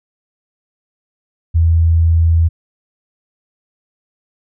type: tone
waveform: sine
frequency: 82.6 Hz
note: E2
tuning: 4 cents sharp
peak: -8 dBFS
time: 1.54-2.49 s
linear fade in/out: 20 ms
effects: none